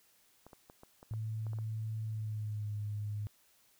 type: clicks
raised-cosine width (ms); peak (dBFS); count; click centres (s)
1; -38; 9; 0.466 / 0.532 / 0.699 / 0.834 / 1.029 / 1.137 / 1.467 / 1.533 / 1.587
type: tone with pitch glide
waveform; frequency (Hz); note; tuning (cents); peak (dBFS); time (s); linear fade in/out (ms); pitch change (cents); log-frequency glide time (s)
sine; 110 to 104.43; A2 to G#2; 0 to +10; -35; 1.11-3.27; 0; -90; 2.04-2.71
effects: white hiss -68 dBFS RMS until 3.79 s